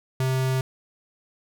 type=tone; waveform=square; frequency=130.81 Hz; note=C3; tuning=in tune; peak=-22 dBFS; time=0.2-0.61 s; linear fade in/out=2 ms; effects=none